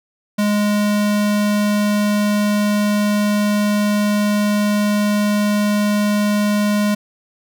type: tone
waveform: square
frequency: 207.5 Hz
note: G#3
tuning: 1 cent flat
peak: -15 dBFS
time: 0.38-6.95 s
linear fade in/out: 10 ms
effects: none